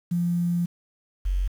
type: tone pair in turn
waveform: sine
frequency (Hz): 173.4 / 46.01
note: F3 / F#1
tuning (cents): -12 / -9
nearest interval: octave + major seventh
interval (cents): 2297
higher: first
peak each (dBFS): -21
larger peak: neither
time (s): 0.11-0.66 / 1.25-1.48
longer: first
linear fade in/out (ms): 10
effects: 8-bit